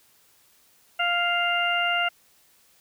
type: harmonic tone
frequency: 698.5 Hz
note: F5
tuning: in tune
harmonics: 1 / 2 / 3 / 4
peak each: -27 / -26 / -29 / -26 dBFS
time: 0.99-2.09 s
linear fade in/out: 10 ms
effects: white hiss -60 dBFS RMS until 2.8 s